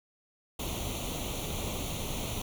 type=noise with comb filter; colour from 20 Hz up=pink; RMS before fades=-35 dBFS; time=0.59-2.42 s; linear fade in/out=5 ms; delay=0.3 ms; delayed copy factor=+0.8; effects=none